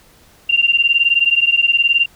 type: beating tone pair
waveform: sine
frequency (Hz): 2770 / 2789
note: F7 / F7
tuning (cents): -15 / -3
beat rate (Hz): 19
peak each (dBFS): -14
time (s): 0.49-2.06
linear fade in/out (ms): 10
effects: pink hiss -49 dBFS RMS until 2.15 s